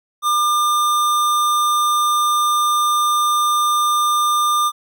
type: tone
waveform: square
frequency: 1200 Hz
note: D6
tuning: 37 cents sharp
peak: -15 dBFS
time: 0.22-4.72 s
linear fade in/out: 50 ms
effects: none